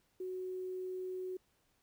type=tone with quantisation; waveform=sine; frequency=370 Hz; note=F#4; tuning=in tune; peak=-38 dBFS; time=0.2-1.37 s; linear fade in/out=5 ms; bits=11; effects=pink hiss -75 dBFS RMS until 1.82 s